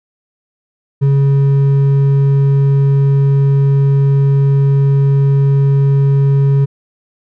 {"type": "tone with hard clipping", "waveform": "triangle", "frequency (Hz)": 138.6, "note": "C#3", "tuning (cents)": 0, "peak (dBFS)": -9, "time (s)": [1.01, 6.66], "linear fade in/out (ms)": 20, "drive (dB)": 8, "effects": []}